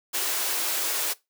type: high-pass noise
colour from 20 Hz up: white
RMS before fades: -27 dBFS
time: 0.13-1.14 s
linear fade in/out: 20 ms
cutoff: 300 Hz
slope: 48 dB/octave
effects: noise-tail reverb RT60 0.2 s tail -20 dB re dry